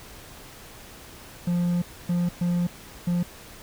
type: tone bursts at uneven times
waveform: triangle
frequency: 174.9 Hz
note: F3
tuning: 3 cents sharp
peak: -19 dBFS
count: 4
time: 1.47-1.82 / 2.09-2.29 / 2.41-2.67 / 3.07-3.23 s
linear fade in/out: 5 ms
effects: pink hiss -45 dBFS RMS until 3.62 s